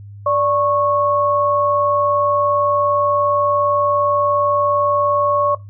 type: tone pair together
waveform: sine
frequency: 582.7 / 1100 Hz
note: D5 / C#6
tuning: -14 / -14 cents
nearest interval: major seventh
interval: 1100 cents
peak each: -16 dBFS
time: 0.26-5.55 s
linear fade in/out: 5 ms
effects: noise-tail reverb RT60 0.2 s tail -19 dB re dry + added 101 Hz sine -33 dBFS peak until 5.69 s